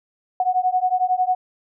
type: beating tone pair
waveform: sine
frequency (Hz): 731 / 742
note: F#5 / F#5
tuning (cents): -21 / +5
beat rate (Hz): 11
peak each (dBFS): -20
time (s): 0.4-1.35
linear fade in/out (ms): 2
effects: none